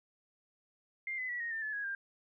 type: tone with pitch steps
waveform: sine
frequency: 2100 / 2019 / 1941.3 / 1866.6 / 1794.7 / 1725.5 / 1659.1 / 1595.2 Hz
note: C7 / B6 / B6 / A#6 / A6 / A6 / G#6 / G6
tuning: +6 / +38 / -30 / +2 / +34 / -34 / -2 / +30 cents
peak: -35 dBFS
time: 1.07-1.95 s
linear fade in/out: 2 ms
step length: 110 ms
effects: none